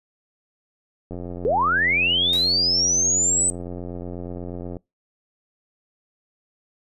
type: click train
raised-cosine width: 2 ms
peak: -20 dBFS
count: 324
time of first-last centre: 1.11-4.768 s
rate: 88.3 Hz
type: linear sweep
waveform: sine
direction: up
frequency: 392 to 8140 Hz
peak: -17 dBFS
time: 1.45-3.5 s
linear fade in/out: 0 ms
type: noise with exponential decay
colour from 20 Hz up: white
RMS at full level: -34 dBFS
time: 2.33-2.76 s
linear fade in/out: 0 ms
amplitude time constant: 92 ms
effects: noise-tail reverb RT60 0.2 s tail -24 dB re dry + resampled to 32000 Hz